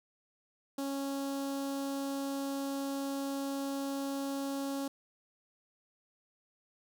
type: tone with notch filter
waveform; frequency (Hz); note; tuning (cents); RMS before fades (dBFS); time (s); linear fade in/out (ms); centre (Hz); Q
sawtooth; 275.8; C#4; -9; -36; 0.78-4.88; 5; 2100; 0.89
effects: none